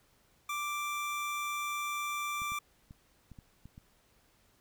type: tone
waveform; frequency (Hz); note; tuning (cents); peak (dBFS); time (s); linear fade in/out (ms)
25% pulse; 1176; D6; +2; -30; 0.49-2.59; 5
type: clicks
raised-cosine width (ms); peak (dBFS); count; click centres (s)
5; -37; 7; 2.419 / 2.52 / 2.909 / 3.317 / 3.388 / 3.656 / 3.779
effects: pink hiss -68 dBFS RMS until 4.6 s